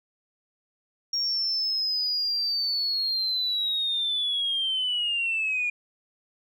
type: linear sweep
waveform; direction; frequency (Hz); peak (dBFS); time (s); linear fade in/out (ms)
sine; down; 5588 to 2419; -23; 1.13-5.7; 5
effects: tanh soft clip ceiling -19 dBFS